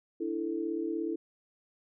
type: chord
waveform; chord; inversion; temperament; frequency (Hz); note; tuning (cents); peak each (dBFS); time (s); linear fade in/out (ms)
sine; D suspended second; none; just; 293.7 / 330.4 / 440.5; D4 / E4 / A4; 0 / +4 / +2; -38 / -32 / -37; 0.2-1.16; 10
effects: none